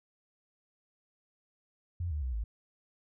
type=tone with pitch steps; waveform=sine; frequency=87 / 74.44 / 63.69 / 54.49 Hz; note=F2 / D2 / C2 / A1; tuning=-6 / +24 / -46 / -16 cents; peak=-31 dBFS; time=2-2.44 s; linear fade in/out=5 ms; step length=110 ms; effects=none